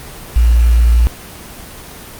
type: tone with quantisation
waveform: sine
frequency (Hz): 58.27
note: A#1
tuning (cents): 0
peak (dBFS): -6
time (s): 0.36-1.07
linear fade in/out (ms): 0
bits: 5
effects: pink hiss -32 dBFS RMS until 2.19 s + Opus 24 kbps